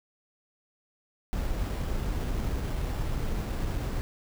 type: noise with sample-and-hold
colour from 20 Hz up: brown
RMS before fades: -30 dBFS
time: 1.33-4.01 s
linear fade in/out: 0 ms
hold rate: 6300 Hz
effects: none